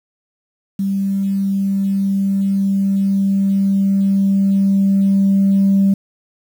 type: tone with level ramp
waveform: sine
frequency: 196 Hz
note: G3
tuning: in tune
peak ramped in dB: -15 to -8 dBFS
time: 0.79-5.94 s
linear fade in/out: 5 ms
effects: tanh soft clip ceiling -7 dBFS + 7-bit